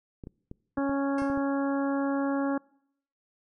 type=clicks; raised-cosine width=3 ms; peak=-27 dBFS; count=8; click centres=0.238 / 0.271 / 0.514 / 0.782 / 0.895 / 1.22 / 1.3 / 1.375 s
type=harmonic tone; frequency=277.2 Hz; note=C#4; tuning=in tune; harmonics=1 / 2 / 3 / 4 / 5 / 6; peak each=-26 / -32 / -36 / -38 / -40 / -42 dBFS; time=0.77-2.58 s; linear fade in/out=5 ms
type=tone with exponential decay; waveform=15% pulse; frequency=540 Hz; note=C#5; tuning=45 cents flat; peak=-31 dBFS; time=1.18-1.46 s; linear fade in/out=2 ms; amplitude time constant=60 ms
effects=noise-tail reverb RT60 0.7 s tail -25 dB re dry + MP3 48 kbps